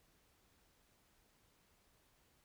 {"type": "silence", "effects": ["pink hiss -73 dBFS RMS until 2.44 s"]}